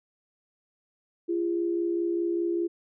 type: tone pair together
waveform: sine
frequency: 341.4 / 406.4 Hz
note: F4 / G#4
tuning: -39 / -38 cents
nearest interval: minor third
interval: 301 cents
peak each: -25 / -33 dBFS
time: 1.28-2.68 s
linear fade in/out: 20 ms
effects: none

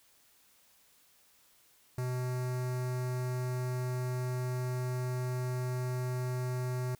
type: tone with notch filter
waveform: square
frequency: 125.9 Hz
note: B2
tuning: 34 cents sharp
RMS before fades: -34 dBFS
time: 1.98-6.95 s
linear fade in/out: 2 ms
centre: 3200 Hz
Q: 1.1
effects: white hiss -65 dBFS RMS until 6.99 s

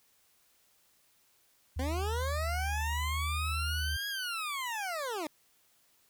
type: tone with vibrato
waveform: sine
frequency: 76.3 Hz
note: D#2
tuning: 33 cents flat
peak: -32 dBFS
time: 1.76-3.97 s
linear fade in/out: 10 ms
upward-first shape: square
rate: 0.73 Hz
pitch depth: 31 cents each way
type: linear two-way sweep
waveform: 20% pulse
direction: up then down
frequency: 246.9 to 1661.2 to 285.3 Hz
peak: -29 dBFS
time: 1.79-5.27 s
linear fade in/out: 2 ms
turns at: 4.08 s
effects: white hiss -68 dBFS RMS until 6.09 s

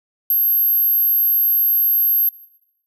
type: tone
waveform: sine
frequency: 12544 Hz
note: G9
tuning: in tune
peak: -13 dBFS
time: 0.3-2.29 s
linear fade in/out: 2 ms
effects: noise-tail reverb RT60 0.9 s tail -21 dB re dry

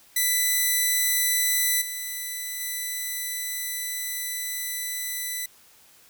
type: tone with level steps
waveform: 5% pulse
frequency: 1993 Hz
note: B6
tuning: 15 cents sharp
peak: -10 / -20 / -18 dBFS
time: 0.16-5.46 s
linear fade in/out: 5 ms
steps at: 1.81 / 2.6 s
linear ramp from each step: 10 ms
effects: white hiss -55 dBFS RMS until 6.09 s

